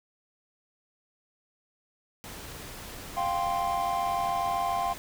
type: noise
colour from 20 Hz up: pink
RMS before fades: -42 dBFS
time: 2.24-4.98 s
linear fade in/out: 0 ms
type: chord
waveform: triangle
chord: F suspended second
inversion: none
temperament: just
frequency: 698.5 / 785.8 / 1047.7 Hz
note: F5 / G5 / C6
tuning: 0 / +4 / +2 cents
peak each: -28 / -29 / -29 dBFS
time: 3.16-4.94 s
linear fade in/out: 20 ms
effects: none